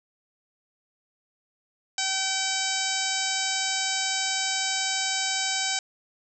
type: harmonic tone with a mistuned harmonic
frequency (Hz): 768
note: G5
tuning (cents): -36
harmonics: 1 / 2 / 3 / 4 / 5 / 6 / 7 / 8 / 9 / 10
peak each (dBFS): -34 / -34 / -34 / -34 / -34 / -34 / -34 / -34 / -34 / -34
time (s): 1.98-5.79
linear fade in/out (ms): 2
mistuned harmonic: 6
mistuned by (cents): +20
effects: none